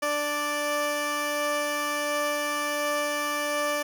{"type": "tone pair together", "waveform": "15% pulse", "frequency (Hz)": [294.2, 587], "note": ["D4", "D5"], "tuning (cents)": [3, -1], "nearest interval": "octave", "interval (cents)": 1196, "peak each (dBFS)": [-27, -20], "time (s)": [0.02, 3.83], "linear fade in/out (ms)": 10, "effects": []}